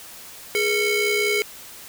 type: ring-modulated tone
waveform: 40% pulse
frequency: 895 Hz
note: A5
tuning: 29 cents sharp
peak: -15 dBFS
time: 0.55-1.42 s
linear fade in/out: 0 ms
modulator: 1310 Hz
effects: white hiss -41 dBFS RMS until 1.88 s